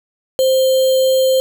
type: tone with sample-and-hold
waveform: sine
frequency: 523.3 Hz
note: C5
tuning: in tune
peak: -10 dBFS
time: 0.39-1.4 s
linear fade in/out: 0 ms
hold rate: 3675 Hz
effects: none